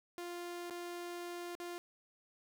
sawtooth tone with dropouts, 349.2 Hz, F4, in tune, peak -38 dBFS, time 0.18-1.78 s, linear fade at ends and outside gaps 0 ms, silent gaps 0.699-0.708 / 1.552-1.6 s, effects none

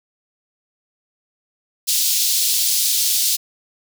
pink high-pass noise, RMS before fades -18 dBFS, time 1.87-3.37 s, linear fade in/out 20 ms, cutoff 3800 Hz, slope 24 dB/octave, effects none

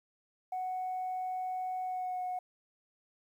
sine tone with pitch glide, 741 to 731.2 Hz, F#5 to F#5, +2 to -21 cents, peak -32 dBFS, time 0.52-2.39 s, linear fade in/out 5 ms, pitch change -23 cents, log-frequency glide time 1.83-2.22 s, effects tanh soft clip ceiling -30 dBFS + 11-bit

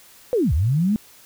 sine linear two-way sweep, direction down then up, 521 to 64.7 to 223.3 Hz, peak -16 dBFS, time 0.33-0.96 s, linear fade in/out 0 ms, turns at 0.53 s, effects white hiss -49 dBFS RMS until 1.25 s

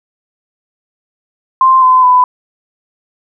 sine tone with pitch steps, 1046.5 / 1023.2 / 1000.4 Hz, C6 / C6 / B5, 0 / -39 / +22 cents, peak -4 dBFS, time 1.61-2.24 s, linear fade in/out 2 ms, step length 210 ms, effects none

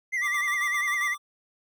triangle tone with vibrato, 2003 Hz, B6, 24 cents sharp, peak -23 dBFS, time 0.12-1.15 s, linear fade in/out 20 ms, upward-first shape sine, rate 10 Hz, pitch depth 90 cents each way
square tone with tremolo, 1174.7 Hz, D6, in tune, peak -30 dBFS, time 0.21-1.18 s, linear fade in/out 50 ms, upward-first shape square, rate 7.5 Hz, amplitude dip 55%
effects none

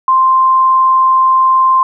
sine tone, 1046.5 Hz, C6, in tune, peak -6 dBFS, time 0.08-1.83 s, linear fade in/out 2 ms, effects none

